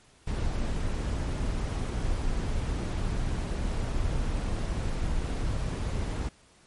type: noise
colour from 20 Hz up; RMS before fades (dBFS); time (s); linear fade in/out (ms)
brown; -29; 0.27-6.29; 5
effects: pink hiss -59 dBFS RMS until 6.66 s + MP3 48 kbps